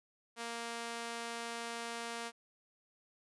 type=tone with high-pass filter; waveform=sawtooth; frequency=233.1 Hz; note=A#3; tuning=in tune; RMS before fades=-42 dBFS; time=0.36-2.32 s; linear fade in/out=50 ms; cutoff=550 Hz; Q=0.53; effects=resampled to 24000 Hz